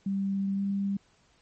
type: tone with pitch glide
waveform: sine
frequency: 196 to 198.16 Hz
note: G3 to G3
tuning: 0 to +19 cents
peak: -26 dBFS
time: 0.06-0.97 s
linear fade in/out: 5 ms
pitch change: +19 cents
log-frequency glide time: 0.55-0.6 s
effects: pink hiss -65 dBFS RMS until 1.41 s + MP3 32 kbps